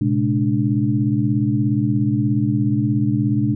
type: tone cluster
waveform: sine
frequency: 114.1 / 131 / 211.3 / 293.2 Hz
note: A#2 / C3 / G#3 / D4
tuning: -37 / +2 / +30 / -3 cents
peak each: -21 dBFS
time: 0.01-3.55 s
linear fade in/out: 5 ms
effects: none